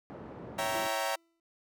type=band-pass noise; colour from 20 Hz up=pink; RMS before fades=-45 dBFS; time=0.1-0.87 s; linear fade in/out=0 ms; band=140 to 790 Hz; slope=12 dB/octave
type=chord; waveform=sawtooth; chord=C# diminished seventh; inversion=none; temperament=equal with one note detuned; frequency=554.4 / 659.3 / 776.8 / 932.3 Hz; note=C#5 / E5 / G5 / Bb5; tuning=0 / 0 / -16 / 0 cents; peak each=-32 dBFS; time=0.58-1.16 s; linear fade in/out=10 ms
type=tone with exponential decay; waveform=40% pulse; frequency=333.3 Hz; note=E4; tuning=19 cents sharp; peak=-37 dBFS; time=0.75-1.4 s; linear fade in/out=2 ms; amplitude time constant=140 ms
effects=none